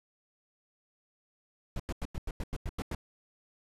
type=noise bursts; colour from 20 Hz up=brown; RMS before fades=-34 dBFS; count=10; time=1.76-2.949 s; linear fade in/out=2 ms; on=37 ms; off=91 ms; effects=resampled to 32000 Hz